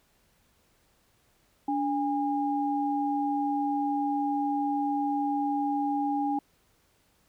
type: tone pair together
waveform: sine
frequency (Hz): 288.1 / 815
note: D4 / G#5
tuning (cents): -33 / -33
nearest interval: octave + tritone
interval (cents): 1800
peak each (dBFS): -28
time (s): 1.68-6.39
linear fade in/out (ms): 5
effects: pink hiss -67 dBFS RMS until 7.28 s